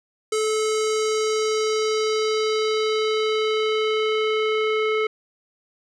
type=tone with low-pass filter sweep; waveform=square; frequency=433.7 Hz; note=A4; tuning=25 cents flat; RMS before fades=-22 dBFS; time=0.32-5.07 s; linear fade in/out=5 ms; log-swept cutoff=8100 to 2400 Hz; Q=2.2; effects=none